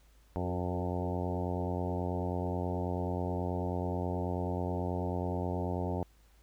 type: harmonic tone with a mistuned harmonic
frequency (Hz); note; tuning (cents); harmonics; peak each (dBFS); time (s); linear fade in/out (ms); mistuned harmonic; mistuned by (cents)
89.3; F2; +39; 1 / 2 / 3 / 4 / 5 / 6 / 7 / 8 / 9 / 10; -35 / -38 / -40 / -41 / -42 / -43 / -43 / -44 / -45 / -45; 0.36-6.03; 0; 4; +17
effects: added 53 Hz sine -60 dBFS peak until 6.42 s + pink hiss -68 dBFS RMS until 6.42 s